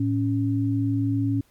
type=tone pair together; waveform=sine; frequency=110.28 / 277.9 Hz; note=A2 / C#4; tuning=+4 / +4 cents; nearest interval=octave + major third; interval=1600 cents; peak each=-23 dBFS; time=0-1.41 s; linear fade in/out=5 ms; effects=pink hiss -62 dBFS RMS until 1.5 s + MP3 96 kbps